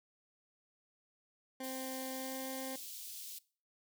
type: tone with pitch glide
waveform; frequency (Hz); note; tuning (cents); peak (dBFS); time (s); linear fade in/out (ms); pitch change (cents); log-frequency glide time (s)
20% pulse; 261.6 to 263.6; C4 to C4; 0 to +13; -36; 1.6-2.76; 5; +13; 2.13-2.39
type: high-pass noise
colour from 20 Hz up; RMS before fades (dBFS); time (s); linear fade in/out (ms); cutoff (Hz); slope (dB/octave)
white; -47; 1.63-3.39; 10; 3200; 24
effects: noise-tail reverb RT60 0.4 s tail -21 dB re dry